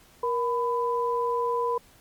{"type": "tone pair together", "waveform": "sine", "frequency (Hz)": [473.4, 1000], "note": ["A#4", "B5"], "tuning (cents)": [27, 21], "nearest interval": "octave + minor second", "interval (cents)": 1294, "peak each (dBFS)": -26, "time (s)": [0.23, 1.78], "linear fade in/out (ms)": 5, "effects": ["pink hiss -56 dBFS RMS until 2 s", "MP3 96 kbps"]}